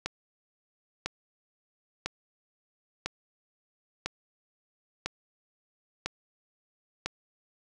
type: click train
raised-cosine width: 0.2 ms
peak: -13 dBFS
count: 8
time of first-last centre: 0.06-7.06 s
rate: 1 Hz
effects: none